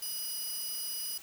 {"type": "tone pair together", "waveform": "5% pulse", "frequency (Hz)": [2930, 4958], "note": ["F#7", "D#8"], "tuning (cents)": [-18, -7], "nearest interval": "major sixth", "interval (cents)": 911, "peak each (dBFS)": [-33, -29], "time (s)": [0.02, 1.18], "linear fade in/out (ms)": 5, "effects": ["white hiss -51 dBFS RMS until 1.22 s"]}